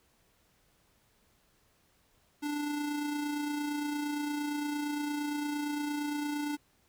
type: tone with amplitude modulation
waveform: square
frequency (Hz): 293.7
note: D4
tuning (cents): 0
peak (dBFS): -31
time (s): 2.42-6.57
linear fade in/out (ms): 20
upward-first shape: sine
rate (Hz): 28.7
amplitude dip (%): 35
effects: pink hiss -69 dBFS RMS until 6.88 s